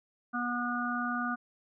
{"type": "harmonic tone", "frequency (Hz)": 242.7, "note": "B3", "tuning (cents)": -30, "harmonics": [1, 3, 5, 6], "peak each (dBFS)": [-34, -39, -35, -35], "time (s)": [0.33, 1.36], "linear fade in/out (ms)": 20, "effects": []}